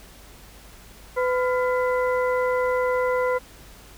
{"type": "harmonic tone with a mistuned harmonic", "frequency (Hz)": 503, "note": "B4", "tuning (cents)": 32, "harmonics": [1, 2, 3, 4], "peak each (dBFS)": [-21, -27, -31, -33], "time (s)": [1.16, 3.39], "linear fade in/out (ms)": 20, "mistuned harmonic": 3, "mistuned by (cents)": -130, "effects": ["added 50 Hz sine -48 dBFS peak until 3.97 s", "pink hiss -48 dBFS RMS until 3.97 s"]}